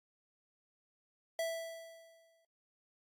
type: tone with exponential decay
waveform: square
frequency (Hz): 659.3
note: E5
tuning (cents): 0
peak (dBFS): -33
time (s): 1.39-2.45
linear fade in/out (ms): 2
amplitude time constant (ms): 230
effects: AAC 64 kbps